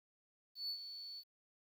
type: tone with ADSR envelope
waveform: sine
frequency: 4452 Hz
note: C#8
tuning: 7 cents sharp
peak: -35 dBFS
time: 0.55-1.24 s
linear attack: 140 ms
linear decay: 80 ms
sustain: -11 dB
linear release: 56 ms
effects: tanh soft clip ceiling -37 dBFS + 11-bit